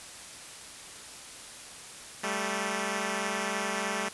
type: tone pair together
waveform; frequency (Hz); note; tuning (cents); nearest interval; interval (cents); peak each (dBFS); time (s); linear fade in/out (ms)
5% pulse; 195.3 / 218.5; G3 / A3; -6 / -12; major second; 194; -21; 2.23-4.09; 10
effects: white hiss -45 dBFS RMS until 4.13 s + resampled to 24000 Hz